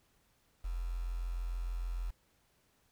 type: tone with quantisation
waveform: sine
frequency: 43.3 Hz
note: F1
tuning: 14 cents flat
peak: -34 dBFS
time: 0.64-2.11 s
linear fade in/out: 10 ms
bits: 9
effects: pink hiss -72 dBFS RMS until 2.91 s